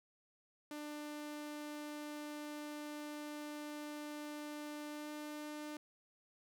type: tone with pitch glide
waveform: sawtooth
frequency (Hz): 297.6 to 299.8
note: D4 to D4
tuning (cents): +23 to +36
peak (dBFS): -40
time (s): 0.71-5.77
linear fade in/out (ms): 2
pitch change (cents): +13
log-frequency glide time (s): 4.9-5.12
effects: none